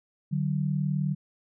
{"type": "tone pair together", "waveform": "sine", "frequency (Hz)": [148.8, 188.45], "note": ["D3", "F#3"], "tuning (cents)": [23, 32], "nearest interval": "major third", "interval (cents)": 409, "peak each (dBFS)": [-26, -29], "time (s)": [0.31, 1.15], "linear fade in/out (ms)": 20, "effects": []}